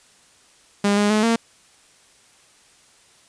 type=tone with pitch steps; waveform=sawtooth; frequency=202.7 / 206.3 / 213.8 / 229.7 Hz; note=G#3 / G#3 / A3 / A#3; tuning=-42 / -11 / -49 / -25 cents; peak=-12 dBFS; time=0.84-1.36 s; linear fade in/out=5 ms; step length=130 ms; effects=white hiss -54 dBFS RMS until 3.28 s + resampled to 22050 Hz